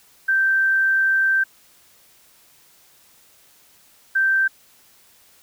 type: tone pair in turn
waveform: sine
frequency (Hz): 1563 / 1563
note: G6 / G6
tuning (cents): -6 / -6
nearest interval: unison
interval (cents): 0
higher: neither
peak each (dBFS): -15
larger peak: neither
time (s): 0.28-1.44 / 4.15-4.48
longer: first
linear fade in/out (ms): 10
effects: white hiss -54 dBFS RMS until 5.42 s